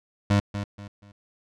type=tone with echo; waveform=25% pulse; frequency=101.4 Hz; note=G#2; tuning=41 cents flat; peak=-14 dBFS; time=0.3-0.4 s; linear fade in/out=5 ms; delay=240 ms; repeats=3; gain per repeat=-10 dB; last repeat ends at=1.12 s; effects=low-pass 6000 Hz 12 dB/octave